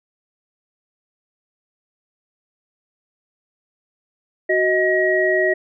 sine tone cluster, 371.7 / 628 / 1900 Hz, F#4 / D#5 / A#6, +8 / +16 / +33 cents, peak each -19 dBFS, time 4.49-5.54 s, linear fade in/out 10 ms, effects none

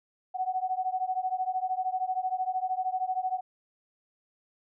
sine beating tone pair, 740 / 753 Hz, F#5 / F#5, 0 / +30 cents, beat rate 13 Hz, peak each -30 / -31 dBFS, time 0.34-3.41 s, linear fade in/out 20 ms, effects none

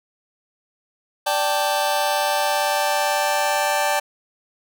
sawtooth chord, D suspended fourth, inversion none, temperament just, 587.3 / 783.1 / 881 Hz, D5 / G5 / A5, 0 / -2 / +2 cents, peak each -19 dBFS, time 1.26-4 s, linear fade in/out 10 ms, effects none

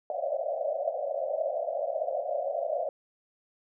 pink band-pass noise, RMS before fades -31 dBFS, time 0.1-2.89 s, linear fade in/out 2 ms, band 540 to 700 Hz, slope 96 dB/octave, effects none

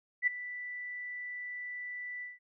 sine tone with ADSR envelope, 1975.5 Hz, B6, in tune, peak -22 dBFS, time 0.22-2.39 s, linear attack 51 ms, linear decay 10 ms, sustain -16 dB, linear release 170 ms, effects none

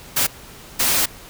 white noise bursts at uneven times, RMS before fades -18 dBFS, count 2, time 0.16-0.27 / 0.79-1.06 s, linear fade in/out 10 ms, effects pink hiss -41 dBFS RMS until 1.29 s

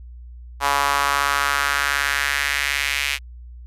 sawtooth tone with high-pass filter sweep, 141.3 Hz, C#3, 34 cents sharp, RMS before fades -21 dBFS, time 0.6-3.19 s, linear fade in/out 50 ms, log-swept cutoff 950 to 2400 Hz, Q 2.6, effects added 60 Hz sine -36 dBFS peak until 3.66 s + resampled to 32000 Hz

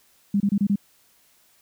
sine tone bursts, 201.2 Hz, G3, 45 cents sharp, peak -17 dBFS, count 5, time 0.34-0.758 s, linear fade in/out 5 ms, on 62 ms, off 27 ms, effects white hiss -60 dBFS RMS until 1.61 s

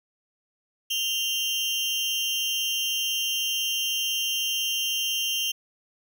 35% pulse tone pair together, 2794 / 3136 Hz, F7 / G7, 0 / 0 cents, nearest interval major second, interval 200 cents, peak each -27 / -25 dBFS, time 0.9-5.52 s, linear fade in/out 10 ms, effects none

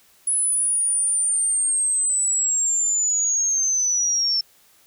sine linear sweep, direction down, 10210 to 5370 Hz, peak -18 dBFS, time 0.27-4.41 s, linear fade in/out 5 ms, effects white hiss -56 dBFS RMS until 4.86 s

